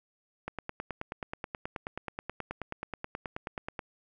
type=click train; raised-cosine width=0.5 ms; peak=-20 dBFS; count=32; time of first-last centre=0.48-3.792 s; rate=9.36 Hz; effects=none